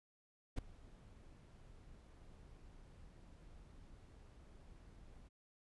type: noise with ADSR envelope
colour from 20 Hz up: brown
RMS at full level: -36 dBFS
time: 0.56-5.29 s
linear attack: 24 ms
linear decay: 5 ms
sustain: -23 dB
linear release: 19 ms
effects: resampled to 24000 Hz